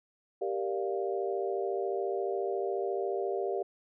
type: chord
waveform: sine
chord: G minor seventh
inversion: none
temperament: equal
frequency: 392 / 466.2 / 587.3 / 698.5 Hz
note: G4 / Bb4 / D5 / F5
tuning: 0 / 0 / 0 / 0 cents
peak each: -32 / -36 / -38 / -37 dBFS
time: 0.41-3.63 s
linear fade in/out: 10 ms
effects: none